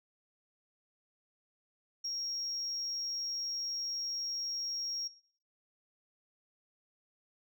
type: tone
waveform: sine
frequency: 5588 Hz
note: F8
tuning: in tune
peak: -33 dBFS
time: 2.04-5.08 s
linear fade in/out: 10 ms
effects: noise-tail reverb RT60 0.5 s tail -18 dB re dry + tanh soft clip ceiling -31 dBFS